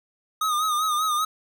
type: tone with vibrato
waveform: square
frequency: 1240 Hz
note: D#6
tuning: 6 cents flat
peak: -22 dBFS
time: 0.41-1.25 s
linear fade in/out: 5 ms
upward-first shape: sine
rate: 5.1 Hz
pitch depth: 60 cents each way
effects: none

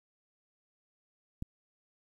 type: click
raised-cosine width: 5 ms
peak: -24 dBFS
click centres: 1.424 s
effects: 10-bit

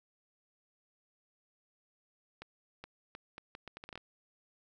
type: accelerating click train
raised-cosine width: 0.3 ms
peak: -29 dBFS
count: 12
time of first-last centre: 2.42-3.977 s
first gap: 420 ms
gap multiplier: 0.74
effects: none

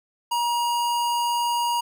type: tone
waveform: square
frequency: 951 Hz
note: A#5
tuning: 34 cents sharp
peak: -22 dBFS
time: 0.31-1.81 s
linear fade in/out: 10 ms
effects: none

